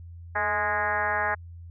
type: tone with frequency modulation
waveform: sine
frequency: 1244.5 Hz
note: D#6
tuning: in tune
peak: -23 dBFS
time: 0.35-1.35 s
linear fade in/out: 10 ms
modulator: 204 Hz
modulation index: 3.1
effects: added 85 Hz sine -40 dBFS peak until 1.7 s